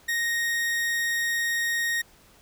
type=tone; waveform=40% pulse; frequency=1864.7 Hz; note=A#6; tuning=in tune; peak=-23 dBFS; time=0.08-2.02 s; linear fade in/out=10 ms; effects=pink hiss -56 dBFS RMS until 2.41 s